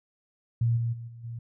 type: tone with level steps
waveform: sine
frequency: 116.8 Hz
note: A#2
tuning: 4 cents sharp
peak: -21 / -25 / -36 / -42 / -34 dBFS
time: 0.61-1.39 s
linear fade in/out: 5 ms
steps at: 0.76 / 0.92 / 1.07 / 1.23 s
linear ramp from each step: 20 ms
effects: none